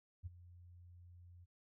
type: tone with ADSR envelope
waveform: sine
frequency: 88 Hz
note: F2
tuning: 14 cents sharp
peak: -40 dBFS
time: 0.23-1.46 s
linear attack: 32 ms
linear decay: 21 ms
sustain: -16 dB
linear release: 27 ms
effects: none